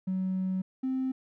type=tone pair in turn; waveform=triangle; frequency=187.4 / 261.3 Hz; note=F#3 / C4; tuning=+22 / -2 cents; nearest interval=tritone; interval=576 cents; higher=second; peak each=-24 dBFS; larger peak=neither; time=0.07-0.62 / 0.83-1.12 s; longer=first; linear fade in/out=10 ms; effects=tanh soft clip ceiling -24 dBFS